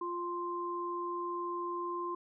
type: tone pair together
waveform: sine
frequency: 349.2 / 1046.4 Hz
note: F4 / C6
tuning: 0 / 0 cents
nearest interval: octave + perfect fifth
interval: 1900 cents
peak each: -38 / -36 dBFS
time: 0.01-2.15 s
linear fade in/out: 5 ms
effects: none